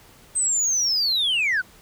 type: linear sweep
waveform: sine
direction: down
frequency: 8330 to 1410 Hz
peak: -17 dBFS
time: 0.35-1.62 s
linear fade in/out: 20 ms
effects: tanh soft clip ceiling -17 dBFS + pink hiss -51 dBFS RMS until 1.81 s